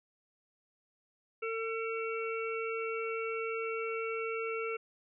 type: harmonic tone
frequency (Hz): 450.6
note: A4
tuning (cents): +41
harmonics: 1 / 3 / 5 / 6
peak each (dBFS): -35 / -40 / -42 / -43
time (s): 1.42-4.77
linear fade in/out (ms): 10
effects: none